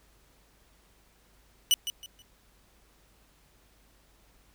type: tone with echo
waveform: sawtooth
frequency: 2960 Hz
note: F#7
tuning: in tune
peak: -16 dBFS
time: 1.71-1.74 s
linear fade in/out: 0 ms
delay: 160 ms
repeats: 3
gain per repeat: -11 dB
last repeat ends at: 2.22 s
effects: added 50 Hz sine -64 dBFS peak until 4.54 s + pink hiss -64 dBFS RMS until 4.54 s